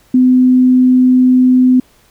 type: tone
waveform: sine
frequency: 254 Hz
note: B3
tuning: 49 cents sharp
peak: -5 dBFS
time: 0.14-1.8 s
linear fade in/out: 5 ms
effects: pink hiss -50 dBFS RMS until 2.1 s